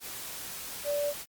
sine tone in noise, 581 Hz, D5, 19 cents flat, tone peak -27 dBFS, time 0.84-1.14 s, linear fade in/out 50 ms, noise white, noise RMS -40 dBFS, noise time 0-1.26 s, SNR +10 dB, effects Opus 48 kbps

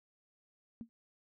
sine tone with exponential decay, 230 Hz, A#3, 23 cents flat, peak -37 dBFS, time 0.81-0.89 s, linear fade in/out 0 ms, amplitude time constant 17 ms, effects none

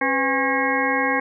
harmonic tone with a mistuned harmonic, 271.5 Hz, C#4, 36 cents flat, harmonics 1 / 2 / 3 / 4 / 6 / 7 / 8, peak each -26 / -26 / -26 / -26 / -26 / -26 / -26 dBFS, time 0.01-1.2 s, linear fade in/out 5 ms, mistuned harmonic 2, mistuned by -130 cents, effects none

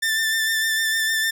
sawtooth tone with vibrato, 1779 Hz, A6, 19 cents sharp, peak -16 dBFS, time 0.02-1.31 s, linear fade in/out 10 ms, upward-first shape triangle, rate 6.6 Hz, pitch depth 27 cents each way, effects none

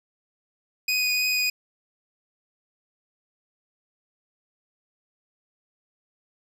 25% pulse tone with vibrato, 2489 Hz, D#7, in tune, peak -18 dBFS, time 0.88-1.5 s, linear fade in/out 5 ms, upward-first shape triangle, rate 3.2 Hz, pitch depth 10 cents each way, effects none

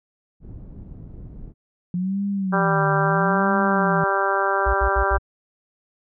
pink low-pass noise, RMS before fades -38 dBFS, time 0.4-1.54 s, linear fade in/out 50 ms, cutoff 220 Hz, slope 12 dB/octave
sine tone with vibrato, 174.6 Hz, F3, in tune, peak -21 dBFS, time 1.94-4.04 s, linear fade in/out 2 ms, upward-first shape sine, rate 0.76 Hz, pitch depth 240 cents each way
harmonic tone, 196 Hz, G3, in tune, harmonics 2 / 3 / 4 / 5 / 6 / 7 / 8, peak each -26 / -26 / -26 / -26 / -26 / -26 / -26 dBFS, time 2.52-5.18 s, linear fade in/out 20 ms
sine tone bursts, 58.4 Hz, A#1, 4 cents sharp, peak -19 dBFS, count 4, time 4.66-5.185 s, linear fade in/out 10 ms, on 78 ms, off 71 ms
effects none

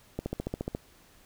click train, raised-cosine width 2 ms, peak -18 dBFS, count 9, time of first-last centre 0.19-0.749 s, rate 14.3 Hz, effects pink hiss -59 dBFS RMS until 1.25 s

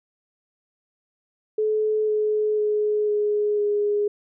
sine tone with pitch steps, 430.2 / 426 / 421.8 / 417.7 / 413.6 Hz, A4 / G#4 / G#4 / G#4 / G#4, -39 / +44 / +27 / +10 / -7 cents, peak -19 dBFS, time 1.58-4.08 s, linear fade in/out 5 ms, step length 500 ms, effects none

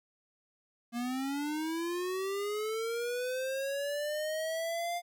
square linear sweep, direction up, 233.1 to 704 Hz, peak -33 dBFS, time 0.92-5.02 s, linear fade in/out 50 ms, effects none

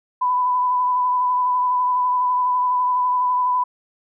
sine tone with vibrato, 997 Hz, B5, 16 cents sharp, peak -16 dBFS, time 0.21-3.64 s, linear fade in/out 10 ms, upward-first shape sine, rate 12 Hz, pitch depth 18 cents each way, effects none

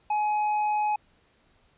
sine tone with tanh clipping, 843 Hz, G#5, 26 cents sharp, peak -24 dBFS, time 0.1-0.96 s, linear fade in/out 5 ms, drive 6 dB, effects pink hiss -64 dBFS RMS until 1.77 s + resampled to 8000 Hz

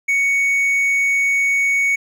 triangle tone with hard clipping, 2228 Hz, C#7, 8 cents sharp, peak -15 dBFS, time 0.08-1.96 s, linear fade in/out 10 ms, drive 6 dB, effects none

